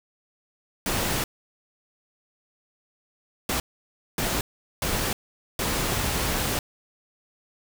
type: noise bursts at uneven times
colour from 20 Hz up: pink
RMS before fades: -26 dBFS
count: 5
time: 0.86-1.24 / 3.49-3.6 / 4.18-4.41 / 4.82-5.13 / 5.59-6.59 s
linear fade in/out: 2 ms
effects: none